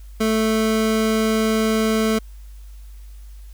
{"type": "tone", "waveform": "25% pulse", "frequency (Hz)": 220, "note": "A3", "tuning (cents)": 0, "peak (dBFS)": -13, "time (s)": [0.2, 2.19], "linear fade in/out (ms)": 10, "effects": ["added 50 Hz sine -36 dBFS peak until 3.53 s", "white hiss -56 dBFS RMS until 3.53 s"]}